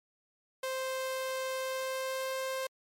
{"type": "tone with pitch glide", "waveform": "sawtooth", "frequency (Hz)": [523.3, 526.6], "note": ["C5", "C5"], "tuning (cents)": [0, 11], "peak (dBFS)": -29, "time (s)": [0.63, 2.67], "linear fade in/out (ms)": 5, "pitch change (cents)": 11, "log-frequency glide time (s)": [1.62, 2.32], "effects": ["MP3 64 kbps"]}